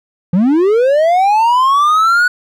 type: linear sweep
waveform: triangle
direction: up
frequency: 164.81 to 1480 Hz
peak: -6 dBFS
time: 0.33-2.28 s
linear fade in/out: 5 ms
effects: none